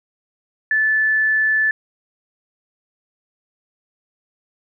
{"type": "tone", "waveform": "sine", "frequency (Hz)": 1745, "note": "A6", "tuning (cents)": -15, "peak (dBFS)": -14, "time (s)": [0.71, 1.71], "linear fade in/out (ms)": 2, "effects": []}